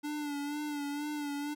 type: tone with vibrato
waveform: square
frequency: 292.2 Hz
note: D4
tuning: 9 cents flat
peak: -35 dBFS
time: 0.03-1.55 s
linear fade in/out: 20 ms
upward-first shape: sine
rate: 2.1 Hz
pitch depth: 42 cents each way
effects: none